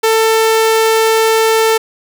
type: tone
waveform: sawtooth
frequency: 445.2 Hz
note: A4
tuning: 20 cents sharp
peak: -5 dBFS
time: 0.03-1.78 s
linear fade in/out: 10 ms
effects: none